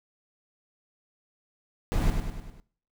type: noise with echo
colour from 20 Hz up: brown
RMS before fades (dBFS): -25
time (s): 1.92-2.1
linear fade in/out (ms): 0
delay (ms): 100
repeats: 5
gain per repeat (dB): -5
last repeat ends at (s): 2.6
effects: noise-tail reverb RT60 0.5 s tail -20 dB re dry